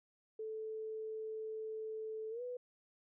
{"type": "tone with pitch glide", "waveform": "sine", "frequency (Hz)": [437.8, 494.3], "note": ["A4", "B4"], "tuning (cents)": [-9, 1], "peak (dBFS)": -40, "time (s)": [0.39, 2.57], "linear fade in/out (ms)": 5, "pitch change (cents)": 210, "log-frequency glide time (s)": [2.3, 2.42], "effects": []}